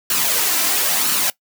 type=noise with flanger; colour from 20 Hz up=white; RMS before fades=-18 dBFS; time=0.1-1.3 s; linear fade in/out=2 ms; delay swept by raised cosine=0.69 to 2.99 ms; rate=0.99 Hz; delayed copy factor=+0.5; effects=noise-tail reverb RT60 0.1 s tail -20 dB re dry + high-pass 200 Hz 12 dB/octave